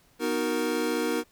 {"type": "chord", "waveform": "square", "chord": "B major seventh", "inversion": "none", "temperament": "equal", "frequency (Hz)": [246.9, 311.1, 370, 466.2], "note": ["B3", "D#4", "F#4", "A#4"], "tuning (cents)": [0, 0, 0, 0], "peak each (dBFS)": [-33, -31, -34, -30], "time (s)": [0.19, 1.24], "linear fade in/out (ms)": 50, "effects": ["pink hiss -62 dBFS RMS until 1.31 s"]}